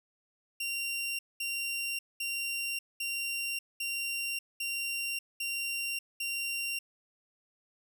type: tone bursts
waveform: sawtooth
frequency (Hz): 2763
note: F7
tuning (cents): -19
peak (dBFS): -29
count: 8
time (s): 0.6-6.79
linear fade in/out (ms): 5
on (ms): 590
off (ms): 210
effects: none